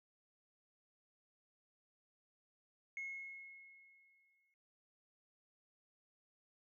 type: tone with exponential decay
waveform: sine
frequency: 2171 Hz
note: C#7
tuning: 37 cents flat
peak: -39 dBFS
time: 2.97-4.54 s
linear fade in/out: 1 ms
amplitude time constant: 340 ms
effects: noise-tail reverb RT60 0.2 s tail -17 dB re dry + tanh soft clip ceiling -38 dBFS